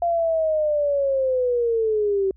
sine linear sweep, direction down, 693 to 380 Hz, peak -18 dBFS, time 0.02-2.31 s, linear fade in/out 2 ms, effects added 60 Hz sine -48 dBFS peak until 2.36 s

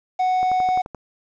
triangle tone, 740 Hz, F#5, in tune, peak -15 dBFS, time 0.19-0.82 s, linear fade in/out 10 ms
click train, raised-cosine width 1 ms, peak -19 dBFS, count 7, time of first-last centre 0.43-0.947 s, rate 11.6 Hz
effects resampled to 16000 Hz + 8-bit

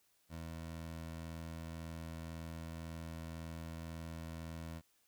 20% pulse tone, 81.9 Hz, E2, 11 cents flat, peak -39 dBFS, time 0.29-4.82 s, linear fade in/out 50 ms, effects white hiss -74 dBFS RMS until 5.07 s

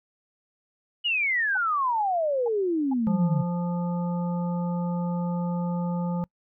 sine exponential sweep, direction down, 2960 to 135.7 Hz, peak -22 dBFS, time 1.04-3.43 s, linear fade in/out 20 ms
sine tone bursts, 830.6 Hz, G#5, in tune, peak -31 dBFS, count 4, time 1.55-2.936 s, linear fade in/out 5 ms, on 24 ms, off 430 ms
harmonic tone, 174.61 Hz, F3, in tune, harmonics 1 / 3 / 5 / 7, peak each -25 / -36 / -37 / -44 dBFS, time 3.07-6.24 s, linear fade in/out 0 ms
effects noise-tail reverb RT60 0.1 s tail -26 dB re dry

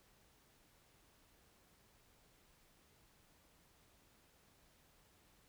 silence, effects pink hiss -70 dBFS RMS until 5.48 s

